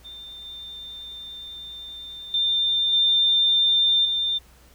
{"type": "tone with level steps", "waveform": "sine", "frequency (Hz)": 3595, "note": "A7", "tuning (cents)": 36, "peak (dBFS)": [-37, -35, -19, -16, -21], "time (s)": [0.04, 4.39], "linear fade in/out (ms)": 20, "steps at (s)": [0.45, 2.34, 2.93, 4.05], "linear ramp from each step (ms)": 2, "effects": ["added 60 Hz sine -52 dBFS peak until 4.74 s", "pink hiss -55 dBFS RMS until 4.74 s"]}